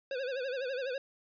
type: tone with vibrato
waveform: square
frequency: 520 Hz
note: C5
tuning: 11 cents flat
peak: -34 dBFS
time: 0.11-0.98 s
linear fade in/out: 2 ms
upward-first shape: sine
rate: 12 Hz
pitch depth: 110 cents each way
effects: resampled to 11025 Hz